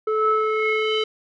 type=tone with low-pass filter sweep; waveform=square; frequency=434.1 Hz; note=A4; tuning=23 cents flat; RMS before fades=-21 dBFS; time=0.07-1.04 s; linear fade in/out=5 ms; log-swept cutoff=1000 to 3400 Hz; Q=5.2; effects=none